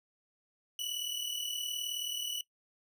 sawtooth tone pair together, 2943 / 2982 Hz, F#7 / F#7, -10 / +13 cents, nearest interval unison, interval 23 cents, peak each -34 / -36 dBFS, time 0.79-2.41 s, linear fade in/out 2 ms, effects noise-tail reverb RT60 0.1 s tail -19 dB re dry

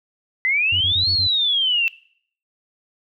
sine exponential two-way sweep, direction up then down, 2000 to 4435 to 2657 Hz, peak -16 dBFS, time 0.45-1.88 s, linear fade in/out 0 ms, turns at 1.11 s
triangle tone bursts, 92.4 Hz, F#2, 2 cents flat, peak -24 dBFS, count 5, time 0.72-1.274 s, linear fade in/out 5 ms, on 90 ms, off 26 ms
effects noise-tail reverb RT60 0.6 s tail -22 dB re dry

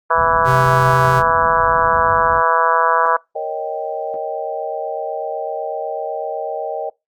harmonic tone, 164.81 Hz, E3, in tune, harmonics 3 / 4 / 5 / 6 / 7 / 8 / 9 / 10, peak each -22 / -20 / -27 / -16 / -18 / -22 / -22 / -26 dBFS, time 0.1-3.17 s, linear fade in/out 10 ms
white low-pass noise, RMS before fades -31 dBFS, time 0.14-2.43 s, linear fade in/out 50 ms, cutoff 130 Hz, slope 12 dB/octave
square tone, 130.6 Hz, C3, 3 cents flat, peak -17 dBFS, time 0.44-1.23 s, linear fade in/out 50 ms
sine chord, Eb dominant seventh, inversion second, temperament equal, 466.2 / 554.4 / 622.3 / 784 Hz, Bb4 / Db5 / Eb5 / G5, 0 / 0 / 0 / 0 cents, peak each -27 / -28 / -25 / -26 dBFS, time 3.35-6.9 s, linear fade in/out 10 ms
effects noise-tail reverb RT60 0.2 s tail -23 dB re dry + Opus 48 kbps

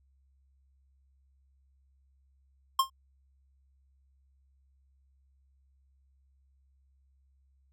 square tone with exponential decay, 1064 Hz, C6, 29 cents sharp, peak -19 dBFS, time 2.79-2.9 s, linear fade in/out 5 ms, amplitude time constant 23 ms, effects added 67 Hz sine -64 dBFS peak until 7.72 s

